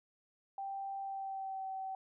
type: tone with pitch glide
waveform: sine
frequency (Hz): 784 to 766.1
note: G5 to G5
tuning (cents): 0 to -40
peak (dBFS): -38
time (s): 0.58-1.95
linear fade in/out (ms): 2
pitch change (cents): -40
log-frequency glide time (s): 1-1.67
effects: none